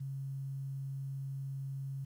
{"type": "tone with quantisation", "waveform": "sine", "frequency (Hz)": 136.2, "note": "C#3", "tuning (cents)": -30, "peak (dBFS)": -37, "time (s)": [0, 2.05], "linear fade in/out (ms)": 10, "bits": 11, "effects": []}